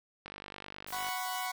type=click train; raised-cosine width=0.3 ms; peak=-27 dBFS; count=42; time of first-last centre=0.26-1.087 s; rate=49.6 Hz
type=noise; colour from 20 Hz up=blue; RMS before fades=-46 dBFS; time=0.87-1.47 s; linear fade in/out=5 ms
type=chord; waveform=sawtooth; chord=F# suspended fourth; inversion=none; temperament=equal; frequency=740 / 987.8 / 1108.7 Hz; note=F#5 / B5 / C#6; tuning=0 / 0 / 0 cents; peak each=-33 / -36 / -37 dBFS; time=0.92-1.52 s; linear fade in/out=10 ms
effects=none